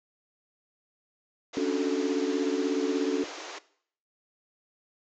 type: band-pass noise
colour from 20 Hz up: pink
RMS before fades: -41 dBFS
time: 1.53-3.59 s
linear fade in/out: 10 ms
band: 310 to 7000 Hz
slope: 96 dB/octave
type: chord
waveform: sine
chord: D major seventh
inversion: third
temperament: equal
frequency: 277.2 / 293.7 / 370 / 440 Hz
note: C#4 / D4 / F#4 / A4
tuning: 0 / 0 / 0 / 0 cents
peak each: -30 dBFS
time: 1.57-3.24 s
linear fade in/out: 2 ms
effects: noise-tail reverb RT60 0.6 s tail -18 dB re dry